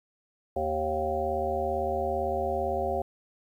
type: harmonic tone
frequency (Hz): 77.78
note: D#2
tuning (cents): 0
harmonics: 1 / 3 / 5 / 7 / 9 / 10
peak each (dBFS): -36 / -40 / -33 / -31 / -31 / -35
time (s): 0.56-3.02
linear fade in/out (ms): 5
effects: 10-bit